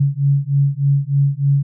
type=beating tone pair; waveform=sine; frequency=138.59 / 141.89 Hz; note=C#3 / C#3; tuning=0 / +41 cents; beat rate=3.3 Hz; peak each=-16 / -16 dBFS; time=0-1.63 s; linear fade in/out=10 ms; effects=none